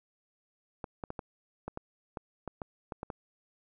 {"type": "clicks", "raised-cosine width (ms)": 1, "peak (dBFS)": -23, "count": 12, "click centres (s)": [0.842, 1.038, 1.104, 1.192, 1.68, 1.774, 2.172, 2.477, 2.618, 2.922, 3.031, 3.102], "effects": []}